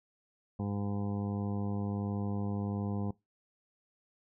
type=harmonic tone; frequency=101.4 Hz; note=G#2; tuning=41 cents flat; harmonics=1 / 2 / 3 / 4 / 5 / 7 / 8 / 9 / 10; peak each=-35 / -35 / -44 / -46 / -47 / -50 / -50 / -53 / -54 dBFS; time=0.59-3.11 s; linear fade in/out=5 ms; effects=noise-tail reverb RT60 0.2 s tail -22 dB re dry